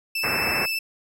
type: tone with vibrato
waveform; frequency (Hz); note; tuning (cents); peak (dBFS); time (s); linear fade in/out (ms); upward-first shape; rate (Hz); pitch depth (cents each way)
30% pulse; 2637; E7; 0; -21; 0.15-0.79; 5; sine; 15; 14
type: low-pass noise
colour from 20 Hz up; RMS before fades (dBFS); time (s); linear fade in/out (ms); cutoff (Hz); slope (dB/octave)
white; -27; 0.23-0.66; 10; 2500; 96
effects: high-pass 60 Hz 12 dB/octave